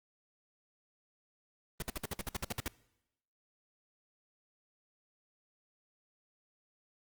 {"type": "noise bursts", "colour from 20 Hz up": "pink", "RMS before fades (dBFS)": -36, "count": 12, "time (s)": [1.8, 2.68], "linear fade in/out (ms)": 2, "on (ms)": 22, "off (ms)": 56, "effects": ["noise-tail reverb RT60 0.9 s tail -22 dB re dry", "Opus 24 kbps"]}